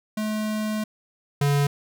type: tone pair in turn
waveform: square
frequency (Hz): 214.7 / 142.76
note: A3 / D3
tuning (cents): -42 / -49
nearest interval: perfect fifth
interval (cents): 707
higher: first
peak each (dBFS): -25 / -19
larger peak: second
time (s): 0.17-0.84 / 1.41-1.67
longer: first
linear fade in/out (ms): 5
effects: none